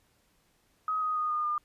sine tone with pitch steps, 1264 / 1249.5 / 1235.1 / 1220.9 / 1206.9 Hz, D#6 / D#6 / D#6 / D#6 / D6, +27 / +7 / -13 / -33 / +47 cents, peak -27 dBFS, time 0.88-1.58 s, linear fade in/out 2 ms, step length 140 ms, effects pink hiss -69 dBFS RMS until 1.64 s + resampled to 32000 Hz

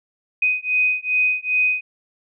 sine beating tone pair, 2500 / 2502.5 Hz, D#7 / D#7, +8 / +9 cents, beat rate 2.5 Hz, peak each -20 / -20 dBFS, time 0.42-1.81 s, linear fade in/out 5 ms, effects none

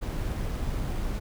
brown noise with sample-and-hold, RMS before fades -30 dBFS, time 0.01-1.2 s, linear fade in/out 20 ms, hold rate 11025 Hz, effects none

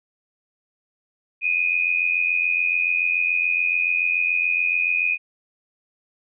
sine tone pair together, 2456 / 2543 Hz, D#7 / D#7, -23 / +37 cents, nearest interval minor second, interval 60 cents, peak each -20 / -23 dBFS, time 1.41-5.18 s, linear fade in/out 50 ms, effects none

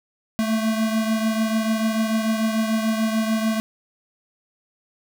square beating tone pair, 220 / 226.8 Hz, A3 / A#3, 0 / -47 cents, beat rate 6.8 Hz, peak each -21 / -28 dBFS, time 0.39-3.6 s, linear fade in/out 0 ms, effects none

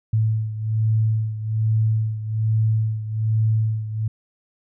sine beating tone pair, 109.6 / 110.8 Hz, A2 / A2, -6 / +13 cents, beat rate 1.2 Hz, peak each -19 / -24 dBFS, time 0.13-4.08 s, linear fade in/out 5 ms, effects none

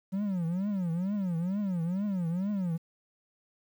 triangle tone with vibrato, 185 Hz, F#3, in tune, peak -26 dBFS, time 0.12-2.78 s, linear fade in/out 20 ms, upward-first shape triangle, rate 2.2 Hz, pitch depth 240 cents each way, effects 10-bit

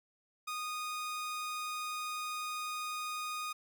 sawtooth tone, 1236 Hz, D#6, 12 cents flat, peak -33 dBFS, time 0.47-3.53 s, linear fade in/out 10 ms, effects none

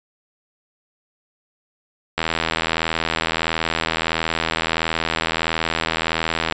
click train, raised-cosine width 0.3 ms, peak -3 dBFS, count 355, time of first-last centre 2.18-6.524 s, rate 81.5 Hz, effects resampled to 16000 Hz

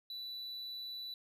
triangle tone, 3965 Hz, B7, 6 cents sharp, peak -40 dBFS, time 0.1-1.14 s, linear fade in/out 2 ms, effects none

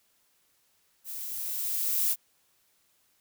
violet noise with level ramp, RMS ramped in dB -39 to -25 dBFS, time 1.04-2.16 s, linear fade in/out 50 ms, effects white hiss -69 dBFS RMS until 3.2 s

